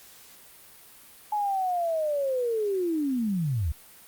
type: linear sweep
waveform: sine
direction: down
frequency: 851 to 66.3 Hz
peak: -24 dBFS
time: 1.32-3.72 s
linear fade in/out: 5 ms
effects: white hiss -51 dBFS RMS until 4.07 s + Opus 48 kbps